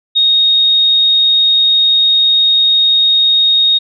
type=tone; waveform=sine; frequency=3729 Hz; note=A#7; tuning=in tune; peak=-7 dBFS; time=0.15-3.79 s; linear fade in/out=20 ms; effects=none